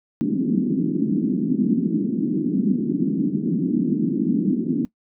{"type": "band-pass noise", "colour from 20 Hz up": "white", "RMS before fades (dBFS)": -21, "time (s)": [0.21, 4.85], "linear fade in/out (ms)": 0, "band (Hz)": [170, 310], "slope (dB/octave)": 48, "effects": ["noise-tail reverb RT60 0.1 s tail -19 dB re dry"]}